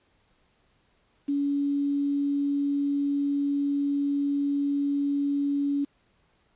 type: tone with quantisation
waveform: sine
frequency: 283.4 Hz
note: C#4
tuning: 38 cents sharp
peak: -23 dBFS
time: 1.28-5.85 s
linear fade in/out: 10 ms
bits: 8
effects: pink hiss -67 dBFS RMS until 6.55 s + resampled to 8000 Hz